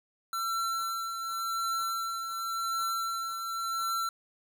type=tone with tremolo; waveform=square; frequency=1349 Hz; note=E6; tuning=40 cents sharp; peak=-29 dBFS; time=0.33-4.09 s; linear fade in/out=2 ms; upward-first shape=triangle; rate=0.9 Hz; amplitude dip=50%; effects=10-bit